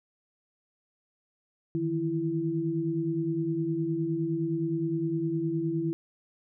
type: tone cluster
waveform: sine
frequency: 152.6 / 162.3 / 332 Hz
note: D#3 / E3 / E4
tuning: -33 / -27 / +12 cents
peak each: -33 / -34 / -28 dBFS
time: 1.75-5.93 s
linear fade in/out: 0 ms
effects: none